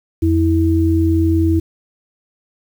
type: tone pair together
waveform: sine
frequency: 86.07 / 325.6 Hz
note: F2 / E4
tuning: -25 / -21 cents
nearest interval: octave + major seventh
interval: 2304 cents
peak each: -14 dBFS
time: 0.22-1.6 s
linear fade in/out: 10 ms
effects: 7-bit